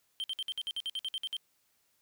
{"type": "tone bursts", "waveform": "triangle", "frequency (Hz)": 3136, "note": "G7", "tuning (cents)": 0, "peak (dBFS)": -31, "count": 13, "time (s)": [0.2, 1.367], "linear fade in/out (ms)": 0, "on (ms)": 39, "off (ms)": 55, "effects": ["white hiss -73 dBFS RMS until 2.01 s"]}